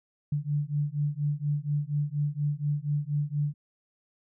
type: beating tone pair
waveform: sine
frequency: 144.5 / 148.7 Hz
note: D3 / D3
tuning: -28 / +22 cents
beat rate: 4.2 Hz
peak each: -29 dBFS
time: 0.32-3.54 s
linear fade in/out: 5 ms
effects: none